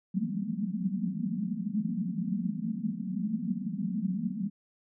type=band-pass noise; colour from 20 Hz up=pink; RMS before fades=-32 dBFS; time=0.14-4.5 s; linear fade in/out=10 ms; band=170 to 240 Hz; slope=96 dB/octave; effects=none